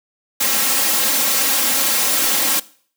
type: noise with comb filter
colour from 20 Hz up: white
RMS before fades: -17 dBFS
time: 0.4-2.6 s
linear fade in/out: 10 ms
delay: 3.7 ms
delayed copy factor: +0.8
effects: noise-tail reverb RT60 0.5 s tail -20 dB re dry + high-pass 150 Hz 12 dB/octave